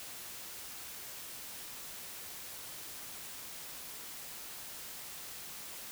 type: silence
effects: white hiss -46 dBFS RMS until 5.91 s